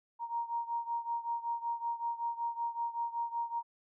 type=beating tone pair; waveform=sine; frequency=934 / 939.3 Hz; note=A#5 / A#5; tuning=+3 / +13 cents; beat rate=5.3 Hz; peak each=-35 / -38 dBFS; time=0.19-3.63 s; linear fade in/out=50 ms; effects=none